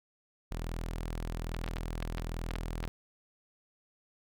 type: tone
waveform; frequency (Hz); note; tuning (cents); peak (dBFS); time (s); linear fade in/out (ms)
sawtooth; 41.2; E1; 0; -31; 0.51-2.88; 0
type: clicks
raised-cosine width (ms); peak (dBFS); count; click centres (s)
0.3; -21; 9; 1.546 / 1.642 / 1.678 / 1.768 / 2.025 / 2.182 / 2.508 / 2.556 / 2.84
effects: none